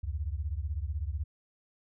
sine beating tone pair, 69.3 / 85.3 Hz, C#2 / F2, 0 / -40 cents, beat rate 16 Hz, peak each -33 / -35 dBFS, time 0.03-1.24 s, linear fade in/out 10 ms, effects none

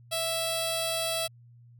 10% pulse tone with notch filter, 659 Hz, E5, 1 cent flat, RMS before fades -30 dBFS, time 0.11-1.28 s, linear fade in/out 20 ms, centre 1700 Hz, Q 0.58, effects added 119 Hz sine -51 dBFS peak until 1.79 s

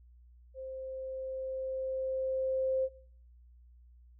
sine tone with level ramp, 525 Hz, C5, 6 cents sharp, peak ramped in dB -40 to -27 dBFS, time 0.54-2.89 s, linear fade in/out 50 ms, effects noise-tail reverb RT60 0.5 s tail -19 dB re dry + added 60 Hz sine -55 dBFS peak until 4.19 s

